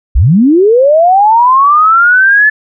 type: linear sweep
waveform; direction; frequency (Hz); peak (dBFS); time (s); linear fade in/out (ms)
sine; up; 43.65 to 1743; -3; 0.15-2.5; 10
effects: none